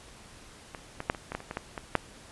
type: clicks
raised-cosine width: 0.5 ms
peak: -23 / -19 / -9 / -24 / -20 / -16 / -27 / -20 / -16 / -20 / -7 dBFS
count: 11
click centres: 0.748 / 1.004 / 1.099 / 1.148 / 1.32 / 1.35 / 1.404 / 1.511 / 1.571 / 1.778 / 1.953 s
effects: pink hiss -51 dBFS RMS until 2.31 s + resampled to 24000 Hz